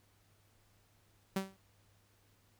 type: tone with exponential decay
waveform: sawtooth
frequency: 192.5 Hz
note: G3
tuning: 31 cents flat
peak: -26 dBFS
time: 1.36-1.57 s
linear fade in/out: 5 ms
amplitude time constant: 45 ms
effects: added 101 Hz sine -70 dBFS peak until 2.59 s + pink hiss -71 dBFS RMS until 2.59 s